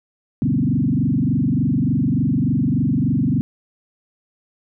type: tone with frequency modulation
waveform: sine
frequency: 196 Hz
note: G3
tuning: in tune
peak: -15 dBFS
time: 0.42-3.41 s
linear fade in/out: 0 ms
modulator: 23.4 Hz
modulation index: 3.4
effects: none